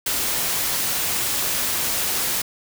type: noise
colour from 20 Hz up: white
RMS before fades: -23 dBFS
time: 0.06-2.42 s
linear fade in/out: 5 ms
effects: none